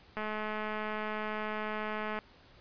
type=click train; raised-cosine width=0.5 ms; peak=-22 dBFS; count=433; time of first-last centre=0.17-2.189 s; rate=214 Hz; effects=pink hiss -59 dBFS RMS until 2.6 s + resampled to 11025 Hz